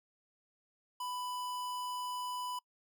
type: tone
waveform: square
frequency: 994 Hz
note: B5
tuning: 11 cents sharp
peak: -38 dBFS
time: 1-2.59 s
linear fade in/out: 5 ms
effects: noise-tail reverb RT60 0.1 s tail -25 dB re dry